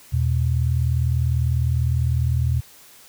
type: tone pair together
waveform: sine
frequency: 82.41 / 122.37 Hz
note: E2 / B2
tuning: 0 / -16 cents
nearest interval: perfect fifth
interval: 684 cents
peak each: -20 dBFS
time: 0.12-2.61 s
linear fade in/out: 20 ms
effects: white hiss -48 dBFS RMS until 3.08 s